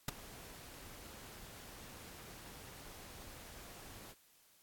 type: noise with ADSR envelope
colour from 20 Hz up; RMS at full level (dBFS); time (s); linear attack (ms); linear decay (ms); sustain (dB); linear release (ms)
pink; -33; 0.08-4.15; 5; 12; -20; 43
effects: white hiss -68 dBFS RMS until 4.62 s + AAC 64 kbps